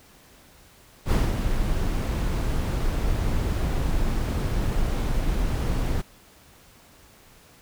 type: noise with ADSR envelope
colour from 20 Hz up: brown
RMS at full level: -18 dBFS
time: 1.05-6.02 s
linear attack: 67 ms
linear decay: 210 ms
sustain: -6 dB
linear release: 12 ms
effects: pink hiss -53 dBFS RMS until 7.61 s